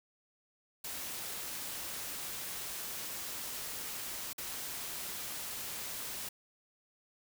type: noise with dropouts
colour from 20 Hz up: white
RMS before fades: -41 dBFS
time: 0.84-6.29 s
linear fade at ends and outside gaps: 5 ms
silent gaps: 4.332-4.38 s
effects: none